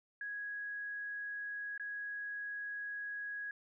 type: tone with dropouts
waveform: sine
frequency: 1661.2 Hz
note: G#6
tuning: in tune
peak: -39 dBFS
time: 0.21-3.51 s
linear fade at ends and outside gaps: 2 ms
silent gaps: 1.778-1.797 s
effects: none